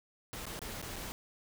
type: noise with dropouts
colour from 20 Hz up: pink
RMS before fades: -42 dBFS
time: 0.33-1.12 s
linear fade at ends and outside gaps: 0 ms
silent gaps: 0.455-0.466 / 0.592-0.617 / 0.816-0.826 / 0.959-0.964 s
effects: none

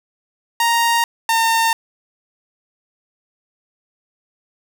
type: tone pair in turn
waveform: sawtooth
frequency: 932.3 / 909.4 Hz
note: A#5 / A#5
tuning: 0 / -43 cents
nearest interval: unison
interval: 43 cents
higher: first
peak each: -10 dBFS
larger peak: neither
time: 0.6-1.04 / 1.29-1.73 s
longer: neither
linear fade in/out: 2 ms
effects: none

